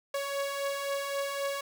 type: beating tone pair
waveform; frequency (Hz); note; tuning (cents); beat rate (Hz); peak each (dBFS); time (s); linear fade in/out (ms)
sawtooth; 555 / 558.8; C#5 / C#5; +2 / +14; 3.8; -34 / -28; 0.14-1.61; 5
effects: none